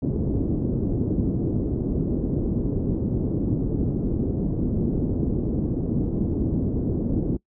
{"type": "low-pass noise", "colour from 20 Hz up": "white", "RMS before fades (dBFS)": -24, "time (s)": [0.02, 7.37], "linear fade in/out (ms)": 5, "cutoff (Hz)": 330, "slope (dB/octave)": 24, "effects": ["noise-tail reverb RT60 0.1 s tail -22 dB re dry"]}